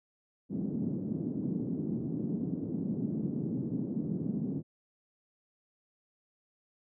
white band-pass noise, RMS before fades -34 dBFS, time 0.49-4.63 s, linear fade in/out 50 ms, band 150 to 270 Hz, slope 24 dB/octave, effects none

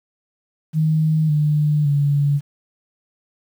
sine tone with pitch steps, 156.8 / 149.89 / 143.29 Hz, D#3 / D3 / D3, +14 / +36 / -42 cents, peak -14 dBFS, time 0.73-2.41 s, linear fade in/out 50 ms, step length 560 ms, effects 8-bit

